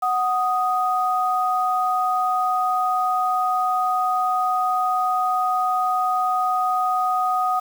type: tone pair together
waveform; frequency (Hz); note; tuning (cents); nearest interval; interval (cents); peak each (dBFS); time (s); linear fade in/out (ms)
sine; 740 / 1244.5; F#5 / D#6; 0 / 0; major sixth; 900; -21; 0.02-7.6; 10
effects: 7-bit